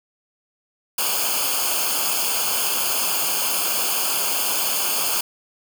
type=noise with comb filter; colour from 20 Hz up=white; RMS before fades=-22 dBFS; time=0.98-5.21 s; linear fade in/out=5 ms; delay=0.52 ms; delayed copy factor=-0.9; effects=none